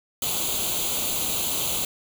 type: noise with comb filter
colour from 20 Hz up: white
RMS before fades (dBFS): -26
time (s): 0.22-1.85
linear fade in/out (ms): 2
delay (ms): 0.28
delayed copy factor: +0.8
effects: none